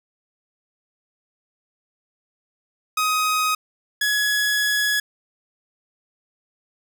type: tone pair in turn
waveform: sawtooth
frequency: 1257 / 1684.7 Hz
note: D#6 / G#6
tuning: +17 / +24 cents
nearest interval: perfect fourth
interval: 507 cents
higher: second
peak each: -15 dBFS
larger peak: neither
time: 2.97-3.55 / 4.01-5 s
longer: second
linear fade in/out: 5 ms
effects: none